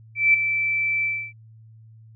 sine tone with ADSR envelope, 2327 Hz, D7, 17 cents flat, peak -11 dBFS, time 0.15-1.33 s, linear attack 190 ms, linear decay 7 ms, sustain -9 dB, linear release 290 ms, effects added 111 Hz sine -45 dBFS peak until 2.15 s

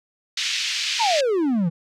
pink band-pass noise, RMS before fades -25 dBFS, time 0.37-1.21 s, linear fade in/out 5 ms, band 2300 to 5700 Hz, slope 24 dB/octave
triangle exponential sweep, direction down, 970 to 158.2 Hz, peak -16 dBFS, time 0.99-1.7 s, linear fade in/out 20 ms
effects none

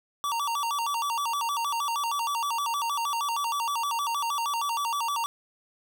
square tone with vibrato, 1032 Hz, C6, 24 cents flat, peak -27 dBFS, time 0.24-5.26 s, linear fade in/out 0 ms, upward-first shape square, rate 6.4 Hz, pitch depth 190 cents each way, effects none

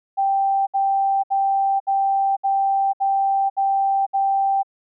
sine tone bursts, 784 Hz, G5, in tune, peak -16 dBFS, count 8, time 0.17-4.632 s, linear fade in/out 20 ms, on 500 ms, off 66 ms, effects none

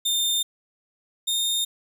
sawtooth tone pair in turn, 3618 / 3658 Hz, A7 / A#7, +48 / -33 cents, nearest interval unison, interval 19 cents, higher second, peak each -18 / -19 dBFS, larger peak first, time 0.05-0.43 / 1.27-1.65 s, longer neither, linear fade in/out 10 ms, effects none

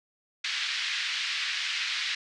pink band-pass noise, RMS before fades -31 dBFS, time 0.44-2.15 s, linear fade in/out 5 ms, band 1800 to 4800 Hz, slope 24 dB/octave, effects resampled to 22050 Hz

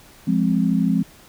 sine chord, F minor, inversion none, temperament equal, 174.61 / 207.7 / 261.6 Hz, F3 / Ab3 / C4, 0 / 0 / 0 cents, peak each -20 / -20 / -21 dBFS, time 0.27-1.03 s, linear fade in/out 10 ms, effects pink hiss -48 dBFS RMS until 1.28 s

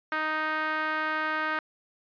sawtooth tone with band-pass filter, 311.1 Hz, D#4, in tune, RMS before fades -29 dBFS, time 0.12-1.59 s, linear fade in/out 2 ms, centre 1500 Hz, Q 2.8, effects resampled to 11025 Hz

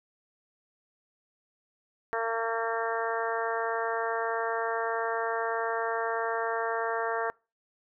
harmonic tone, 227.7 Hz, A#3, 40 cents flat, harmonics 2 / 3 / 4 / 5 / 6 / 7 / 8, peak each -32 / -34 / -35 / -36 / -37 / -37 / -38 dBFS, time 2.13-7.3 s, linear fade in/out 0 ms, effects noise-tail reverb RT60 0.3 s tail -25 dB re dry

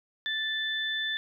sine tone pair together, 1760 / 3520 Hz, A6 / A7, 0 / 0 cents, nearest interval octave, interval 1200 cents, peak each -31 / -31 dBFS, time 0.26-1.17 s, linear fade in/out 0 ms, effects 11-bit

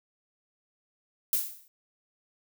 violet noise with exponential decay, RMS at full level -23 dBFS, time 1.33-1.68 s, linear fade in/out 1 ms, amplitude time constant 75 ms, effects none

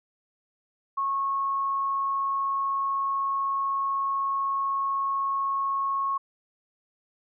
sine tone, 1096 Hz, C#6, 20 cents flat, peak -24 dBFS, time 0.97-6.18 s, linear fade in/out 10 ms, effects none

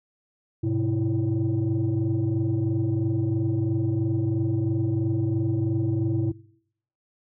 sine tone cluster, 104.3 / 127.3 / 328.5 Hz, G#2 / C3 / E4, +8 / -47 / -6 cents, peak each -25 dBFS, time 0.63-6.32 s, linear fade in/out 10 ms, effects noise-tail reverb RT60 0.7 s tail -22 dB re dry + tanh soft clip ceiling -17 dBFS

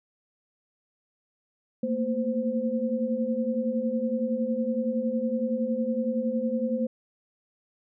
sine tone cluster, 225 / 235.8 / 518 Hz, A3 / A#3 / C5, +39 / +20 / -17 cents, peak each -29 dBFS, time 1.83-6.87 s, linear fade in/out 5 ms, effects none

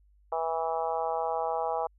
harmonic tone, 163.4 Hz, E3, 15 cents flat, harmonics 3 / 4 / 5 / 6 / 7 / 8, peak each -34 / -33 / -31 / -37 / -39 / -44 dBFS, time 0.32-1.87 s, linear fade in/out 5 ms, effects added 50 Hz sine -59 dBFS peak until 1.98 s

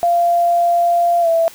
sine tone with pitch glide, 691 to 662.5 Hz, F5 to E5, -19 to +9 cents, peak -11 dBFS, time 0.03-1.48 s, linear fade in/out 0 ms, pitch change -72 cents, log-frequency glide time 1.21-1.28 s, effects white hiss -40 dBFS RMS until 1.54 s

